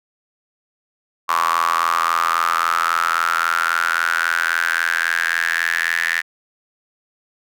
square tone with high-pass filter sweep, 41.85 Hz, E1, 27 cents sharp, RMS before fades -19 dBFS, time 1.28-6.22 s, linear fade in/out 20 ms, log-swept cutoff 1100 to 1800 Hz, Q 9.2, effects none

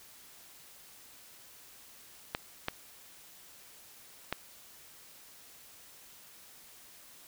clicks, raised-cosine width 0.3 ms, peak -15 dBFS, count 3, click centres 2.349 / 2.684 / 4.326 s, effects white hiss -55 dBFS RMS until 7.27 s

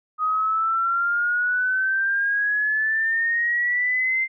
sine exponential sweep, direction up, 1247 to 2093 Hz, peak -19 dBFS, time 0.18-4.28 s, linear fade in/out 50 ms, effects none

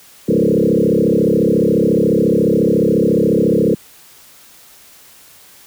sine tone with frequency modulation, 329.6 Hz, E4, in tune, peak -10 dBFS, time 0.28-3.75 s, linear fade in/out 10 ms, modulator 34.2 Hz, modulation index 5.1, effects white hiss -44 dBFS RMS until 5.66 s

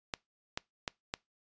clicks, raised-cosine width 0.2 ms, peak -16 dBFS, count 4, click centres 0.138 / 0.575 / 0.878 / 1.139 s, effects noise-tail reverb RT60 0.2 s tail -24 dB re dry + resampled to 16000 Hz

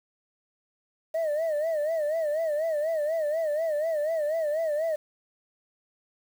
sine tone with vibrato, 623 Hz, D#5, 2 cents sharp, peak -22 dBFS, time 1.14-4.96 s, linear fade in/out 10 ms, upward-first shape sine, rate 4.1 Hz, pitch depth 110 cents each way, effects tanh soft clip ceiling -23 dBFS + 8-bit

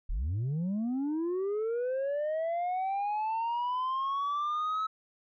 sine linear sweep, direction up, 30.87 to 1300 Hz, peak -26 dBFS, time 0.09-4.87 s, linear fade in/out 10 ms, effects tanh soft clip ceiling -28 dBFS

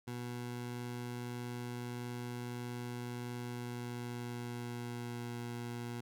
20% pulse tone with pitch glide, 121.6 to 119.58 Hz, B2 to A#2, -26 to +45 cents, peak -35 dBFS, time 0.07-6.01 s, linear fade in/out 10 ms, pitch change -29 cents, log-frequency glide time 3.37-5.33 s, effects none

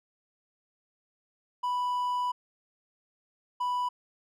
triangle tone pair in turn, 987.8 / 987.8 Hz, B5 / B5, 0 / 0 cents, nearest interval unison, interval 0 cents, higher neither, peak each -25 dBFS, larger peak neither, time 1.63-2.32 / 3.6-3.89 s, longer first, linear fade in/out 10 ms, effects none

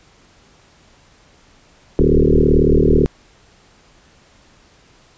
sine tone with frequency modulation, 212.2 Hz, G#3, 38 cents sharp, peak -9 dBFS, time 1.99-3.06 s, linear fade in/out 0 ms, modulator 38.1 Hz, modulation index 6, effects pink hiss -51 dBFS RMS until 5.17 s + resampled to 16000 Hz

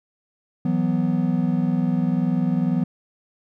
triangle chord, E suspended second, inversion none, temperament equal, 164.81 / 185 / 246.9 Hz, E3 / F#3 / B3, 0 / 0 / 0 cents, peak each -21 dBFS, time 0.65-2.84 s, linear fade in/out 5 ms, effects none

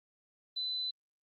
sine tone, 4012 Hz, B7, 26 cents sharp, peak -33 dBFS, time 0.56-0.91 s, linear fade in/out 10 ms, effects Opus 24 kbps

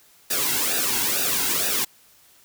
white noise with flanger, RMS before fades -23 dBFS, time 0.3-1.85 s, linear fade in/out 10 ms, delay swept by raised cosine 0.93 to 1.7 ms, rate 2.2 Hz, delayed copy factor -0.7, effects white hiss -55 dBFS RMS until 2.44 s

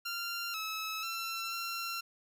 15% pulse tone with pitch steps, 1386 / 1296 / 1349 / 1364 Hz, F6 / E6 / E6 / F6, -14 / -30 / +40 / -41 cents, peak -29 dBFS, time 0.05-2.01 s, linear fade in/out 10 ms, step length 490 ms, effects none

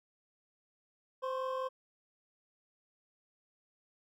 triangle tone cluster, 519 / 1044 / 1089 Hz, C5 / C6 / C#6, -14 / -4 / -31 cents, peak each -34 / -38 / -40 dBFS, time 1.22-1.69 s, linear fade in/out 20 ms, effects none

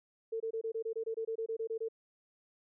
sine tone bursts, 449.4 Hz, A4, 37 cents sharp, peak -33 dBFS, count 15, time 0.32-1.886 s, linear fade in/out 10 ms, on 82 ms, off 24 ms, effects none

